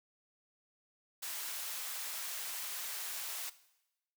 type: high-pass noise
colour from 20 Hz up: white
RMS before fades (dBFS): -41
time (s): 1.22-3.5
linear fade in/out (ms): 10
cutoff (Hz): 760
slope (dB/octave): 12
effects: noise-tail reverb RT60 0.9 s tail -17 dB re dry